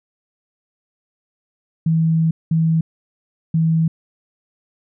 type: tone bursts at uneven times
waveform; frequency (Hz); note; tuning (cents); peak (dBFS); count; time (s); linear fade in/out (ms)
sine; 162.1; E3; -29; -13; 3; 1.86-2.31 / 2.51-2.81 / 3.54-3.88; 5
effects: none